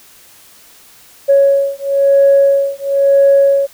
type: beating tone pair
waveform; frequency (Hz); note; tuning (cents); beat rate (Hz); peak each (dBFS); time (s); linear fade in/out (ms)
sine; 554.4 / 555.4; C#5 / C#5; 0 / +3; 1; -10; 1.28-3.67; 20
effects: tanh soft clip ceiling -1 dBFS + white hiss -43 dBFS RMS until 3.73 s